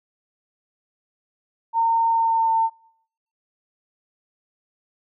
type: tone with pitch glide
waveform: sine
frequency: 914 to 901.4 Hz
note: A#5 to A5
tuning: -34 to +42 cents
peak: -16 dBFS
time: 1.73-2.7 s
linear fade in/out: 50 ms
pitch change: -24 cents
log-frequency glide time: 2.1-2.53 s
effects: noise-tail reverb RT60 0.7 s tail -24 dB re dry